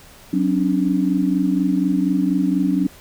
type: tone cluster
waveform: sine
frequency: 185.5 / 270 / 294.1 Hz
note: F#3 / C#4 / D4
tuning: +5 / -45 / +3 cents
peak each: -20 dBFS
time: 0.33-2.87 s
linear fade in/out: 5 ms
effects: pink hiss -45 dBFS RMS until 3 s